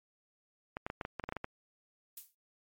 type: clicks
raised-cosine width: 0.5 ms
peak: -22 dBFS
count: 11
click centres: 0.769 / 0.865 / 0.901 / 1.012 / 1.051 / 1.197 / 1.239 / 1.29 / 1.324 / 1.367 / 1.444 s
type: noise with exponential decay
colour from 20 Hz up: violet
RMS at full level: -40 dBFS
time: 2.17-2.35 s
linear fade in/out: 5 ms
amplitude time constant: 38 ms
effects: MP3 64 kbps